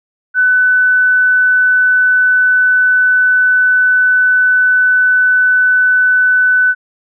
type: tone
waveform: sine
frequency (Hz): 1500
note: F#6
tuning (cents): +23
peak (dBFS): -7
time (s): 0.34-6.75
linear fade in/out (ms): 50
effects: none